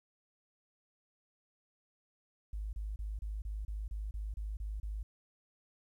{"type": "tone bursts", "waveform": "sine", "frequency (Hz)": 51.91, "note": "G#1", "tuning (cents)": 0, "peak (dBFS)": -36, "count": 11, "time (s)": [2.53, 5.03], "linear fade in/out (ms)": 5, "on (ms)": 200, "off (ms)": 30, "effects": ["12-bit"]}